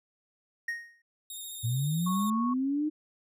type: tone with exponential decay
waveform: triangle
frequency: 1864.7 Hz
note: A#6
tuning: in tune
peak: -26 dBFS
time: 0.68-1.02 s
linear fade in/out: 5 ms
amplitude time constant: 73 ms
type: tone with vibrato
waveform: 5% pulse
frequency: 3700 Hz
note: A#7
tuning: 14 cents flat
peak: -32 dBFS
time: 1.3-2.3 s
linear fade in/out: 2 ms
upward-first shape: square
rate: 14 Hz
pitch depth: 24 cents each way
type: linear sweep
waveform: sine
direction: up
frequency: 109.8 to 310 Hz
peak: -26 dBFS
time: 1.63-2.9 s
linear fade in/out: 20 ms
type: tone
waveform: sine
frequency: 1104 Hz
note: C#6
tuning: 7 cents flat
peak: -31 dBFS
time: 2.06-2.54 s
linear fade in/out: 10 ms
effects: none